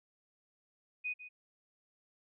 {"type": "tone with echo", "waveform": "sine", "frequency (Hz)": 2489, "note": "D#7", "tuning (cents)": 0, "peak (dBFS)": -34, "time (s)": [1.04, 1.14], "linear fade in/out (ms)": 20, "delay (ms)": 150, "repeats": 1, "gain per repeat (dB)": -12, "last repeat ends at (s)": 1.29, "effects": []}